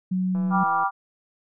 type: tone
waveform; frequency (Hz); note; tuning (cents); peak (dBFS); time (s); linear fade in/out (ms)
sine; 185; F#3; 0; -21; 0.11-0.64; 10
type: click train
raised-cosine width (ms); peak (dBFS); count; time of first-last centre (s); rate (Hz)
1; -28; 82; 0.35-0.835; 167
type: chord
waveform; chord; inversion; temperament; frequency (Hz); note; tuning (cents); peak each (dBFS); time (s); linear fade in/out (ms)
sine; G dominant seventh; none; equal with one note detuned; 784 / 973.6 / 1174.7 / 1396.9; G5 / B5 / D6 / F6; 0 / -25 / 0 / 0; -24 / -26 / -24 / -29; 0.5-0.91; 50
effects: none